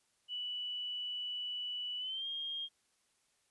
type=tone with pitch glide; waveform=sine; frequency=2960 to 3228 Hz; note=F#7 to G#7; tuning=0 to -50 cents; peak=-37 dBFS; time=0.28-2.69 s; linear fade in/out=50 ms; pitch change=+150 cents; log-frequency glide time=1.98-2.27 s; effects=white hiss -75 dBFS RMS until 3.5 s + resampled to 24000 Hz